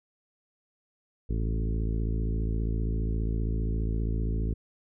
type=harmonic tone with a mistuned harmonic; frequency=55 Hz; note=A1; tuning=in tune; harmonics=1 / 2 / 3 / 4 / 5 / 6 / 7 / 8; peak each=-27 / -33 / -37 / -39 / -41 / -43 / -44 / -45 dBFS; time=1.29-4.54 s; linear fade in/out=10 ms; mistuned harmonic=1; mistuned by=-47 cents; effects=none